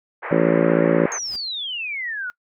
white band-pass noise, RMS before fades -30 dBFS, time 0.22-1.19 s, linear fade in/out 20 ms, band 390 to 2100 Hz, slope 48 dB/octave
harmonic tone, 56.4 Hz, A1, 44 cents sharp, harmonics 3 / 4 / 5 / 6 / 7 / 8 / 9 / 10, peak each -22 / -25 / -22 / -22 / -24 / -25 / -23 / -21 dBFS, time 0.31-1.06 s, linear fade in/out 5 ms
pink noise with exponential growth, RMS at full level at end -40 dBFS, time 1.07-1.36 s, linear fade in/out 1 ms, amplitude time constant 63 ms
sine exponential sweep, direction down, 6520 to 1418 Hz, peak -25 dBFS, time 1.12-2.3 s, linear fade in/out 0 ms
effects noise-tail reverb RT60 0.1 s tail -23 dB re dry

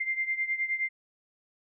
sine beating tone pair, 2093 / 2102.6 Hz, C7 / C7, 0 / +8 cents, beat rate 9.6 Hz, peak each -29 / -33 dBFS, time 0-0.89 s, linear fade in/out 10 ms, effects none

